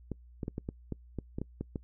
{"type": "clicks", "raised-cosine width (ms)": 3, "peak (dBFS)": -22, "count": 11, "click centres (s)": [0.117, 0.432, 0.481, 0.581, 0.689, 0.923, 1.187, 1.385, 1.416, 1.61, 1.758], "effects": ["noise-tail reverb RT60 0.1 s tail -25 dB re dry", "added 60 Hz sine -52 dBFS peak until 1.83 s"]}